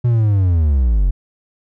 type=linear sweep; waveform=triangle; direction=down; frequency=123.47 to 42.02 Hz; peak=-9 dBFS; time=0.04-1.11 s; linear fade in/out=10 ms; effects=none